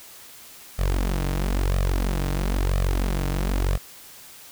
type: tone with flanger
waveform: sawtooth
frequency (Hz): 46.25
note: F#1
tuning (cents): 0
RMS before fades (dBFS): -23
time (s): 0.78-3.78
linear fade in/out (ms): 20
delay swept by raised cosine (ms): 1.6 to 6.6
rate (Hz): 1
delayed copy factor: +0.85
effects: white hiss -45 dBFS RMS until 4.51 s